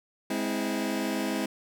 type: chord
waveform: sawtooth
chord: Ab augmented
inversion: none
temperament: just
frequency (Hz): 207.7 / 259.6 / 324.5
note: Ab3 / C4 / E4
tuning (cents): 0 / -13 / -27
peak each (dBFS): -28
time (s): 0.3-1.46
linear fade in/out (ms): 5
effects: none